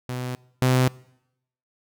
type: tone pair in turn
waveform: sawtooth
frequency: 125.7 / 128.05 Hz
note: B2 / C3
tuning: +31 / -37 cents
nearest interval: unison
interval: 32 cents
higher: second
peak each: -24 / -13 dBFS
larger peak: second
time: 0.09-0.35 / 0.62-0.88 s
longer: neither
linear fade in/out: 0 ms
effects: noise-tail reverb RT60 0.8 s tail -23 dB re dry